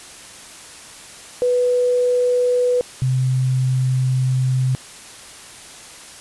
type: tone pair in turn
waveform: sine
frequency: 493.9 / 129.31 Hz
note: B4 / C3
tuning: 0 / -20 cents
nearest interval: octave + major seventh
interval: 2320 cents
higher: first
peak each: -14 / -15 dBFS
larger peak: first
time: 1.42-2.81 / 3.02-4.75 s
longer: second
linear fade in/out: 0 ms
effects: white hiss -39 dBFS RMS until 6.2 s + resampled to 24000 Hz